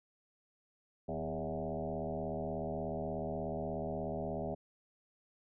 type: tone with frequency modulation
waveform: sine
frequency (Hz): 406.6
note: G#4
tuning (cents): -37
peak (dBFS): -35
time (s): 1.08-4.55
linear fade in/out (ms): 10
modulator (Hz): 76.6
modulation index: 4.1
effects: none